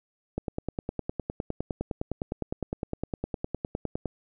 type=click train; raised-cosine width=2 ms; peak=-16 dBFS; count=37; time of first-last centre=0.38-4.057 s; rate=9.79 Hz; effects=none